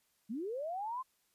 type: linear sweep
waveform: sine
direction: up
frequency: 196 to 1062 Hz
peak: -36 dBFS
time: 0.29-1.03 s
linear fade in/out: 20 ms
effects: white hiss -75 dBFS RMS until 1.34 s + resampled to 32000 Hz